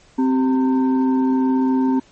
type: tone with frequency modulation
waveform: sine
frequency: 261.6 Hz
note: C4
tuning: in tune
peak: -14 dBFS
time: 0.18-2 s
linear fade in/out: 10 ms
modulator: 650 Hz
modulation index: 0.5
effects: pink hiss -52 dBFS RMS until 2.11 s + MP3 32 kbps